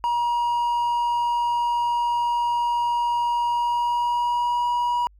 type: tone with pitch glide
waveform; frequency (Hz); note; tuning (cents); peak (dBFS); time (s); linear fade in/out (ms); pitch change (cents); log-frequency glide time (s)
triangle; 953 to 964.1; A#5 to B5; +38 to -42; -18; 0.04-5.07; 0; +20; 3.47-4.69
effects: added 50 Hz sine -50 dBFS peak until 5.19 s